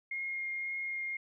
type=tone with vibrato; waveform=sine; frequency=2137 Hz; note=C7; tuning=36 cents sharp; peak=-34 dBFS; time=0.11-1.17 s; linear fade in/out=5 ms; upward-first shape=triangle; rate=1.9 Hz; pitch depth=10 cents each way; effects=none